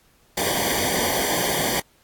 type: noise with comb filter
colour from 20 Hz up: pink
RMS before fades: -23 dBFS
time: 0.37-1.8 s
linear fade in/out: 5 ms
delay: 0.75 ms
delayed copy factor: -0.95
effects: pink hiss -59 dBFS RMS until 2.03 s + AAC 64 kbps